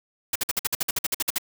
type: noise bursts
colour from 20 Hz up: white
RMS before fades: -24 dBFS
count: 14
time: 0.33-1.383 s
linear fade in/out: 5 ms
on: 26 ms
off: 53 ms
effects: none